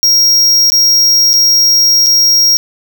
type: tone with dropouts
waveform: square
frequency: 5600 Hz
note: F8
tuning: 4 cents sharp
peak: -6 dBFS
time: 0.03-2.57 s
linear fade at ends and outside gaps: 0 ms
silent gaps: 0.701-0.72 / 1.332-1.338 / 2.062-2.067 s
effects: none